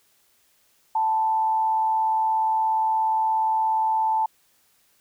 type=tone with frequency modulation; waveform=sine; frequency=880 Hz; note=A5; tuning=in tune; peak=-19 dBFS; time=0.95-4.26 s; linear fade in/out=5 ms; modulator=117 Hz; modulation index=0.32; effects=white hiss -63 dBFS RMS until 5 s